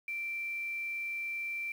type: tone with quantisation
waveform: sine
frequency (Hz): 2349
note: D7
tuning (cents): 0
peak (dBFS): -34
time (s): 0.08-1.72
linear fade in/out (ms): 2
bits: 9
effects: none